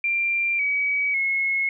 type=tone with pitch steps; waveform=sine; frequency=2374 / 2272 / 2174 Hz; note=D7 / C#7 / C#7; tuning=+18 / +42 / -34 cents; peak=-20 dBFS; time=0.04-1.69 s; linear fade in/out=2 ms; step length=550 ms; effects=none